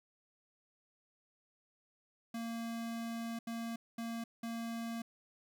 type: tone bursts at uneven times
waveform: square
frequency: 230.3 Hz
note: A#3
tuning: 21 cents flat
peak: -39 dBFS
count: 4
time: 2.34-3.39 / 3.47-3.76 / 3.98-4.24 / 4.43-5.02 s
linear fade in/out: 5 ms
effects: none